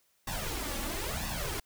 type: noise with flanger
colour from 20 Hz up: pink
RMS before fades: -35 dBFS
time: 0.27-1.6 s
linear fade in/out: 5 ms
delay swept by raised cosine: 1.1 to 3.6 ms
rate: 1 Hz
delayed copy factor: +0.75
effects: white hiss -71 dBFS RMS until 1.65 s